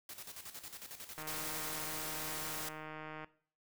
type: noise with tremolo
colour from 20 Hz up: white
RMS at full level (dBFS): -47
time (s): 0.09-1.76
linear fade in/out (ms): 2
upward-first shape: square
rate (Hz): 11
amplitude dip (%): 65
type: click train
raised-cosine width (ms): 0.5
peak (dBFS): -31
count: 321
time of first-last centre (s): 1.18-3.245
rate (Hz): 155
type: noise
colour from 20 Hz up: white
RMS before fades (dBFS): -42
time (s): 1.27-2.69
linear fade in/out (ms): 5
effects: noise-tail reverb RT60 0.5 s tail -18 dB re dry